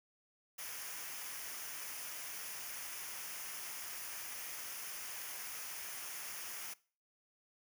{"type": "noise with comb filter", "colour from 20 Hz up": "white", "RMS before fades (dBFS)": -45, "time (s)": [0.58, 6.74], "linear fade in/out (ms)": 10, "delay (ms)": 0.25, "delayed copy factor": -0.6, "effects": ["noise-tail reverb RT60 0.4 s tail -21 dB re dry"]}